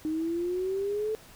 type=exponential sweep; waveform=sine; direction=up; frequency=308.1 to 440 Hz; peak=-27 dBFS; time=0.05-1.15 s; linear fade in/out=0 ms; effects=pink hiss -52 dBFS RMS until 1.35 s